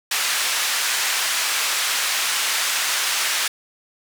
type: band-pass noise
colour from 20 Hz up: pink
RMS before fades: -22 dBFS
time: 0.11-3.48 s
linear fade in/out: 5 ms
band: 1500 to 11000 Hz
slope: 12 dB/octave
effects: none